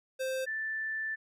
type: tone pair in turn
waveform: square / sine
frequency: 523.3 / 1763.5 Hz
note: C5 / A6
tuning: 0 / +3 cents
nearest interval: octave + major sixth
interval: 2103 cents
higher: second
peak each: -32 / -32 dBFS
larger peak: neither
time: 0.19-0.46 / 0.46-1.16 s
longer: second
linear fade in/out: 20 ms
effects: resampled to 32000 Hz